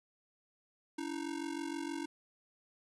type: ring-modulated tone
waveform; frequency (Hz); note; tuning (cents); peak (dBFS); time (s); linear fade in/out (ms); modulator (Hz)
square; 309; D#4; -12; -35; 0.98-2.06; 5; 23.2
effects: resampled to 24000 Hz + 11-bit